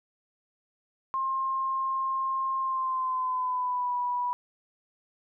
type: tone with pitch glide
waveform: sine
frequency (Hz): 1063 to 980.4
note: C6 to B5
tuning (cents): +27 to -13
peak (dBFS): -26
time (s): 1.14-4.33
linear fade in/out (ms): 0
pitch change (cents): -140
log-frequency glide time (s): 2.59-3.95
effects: none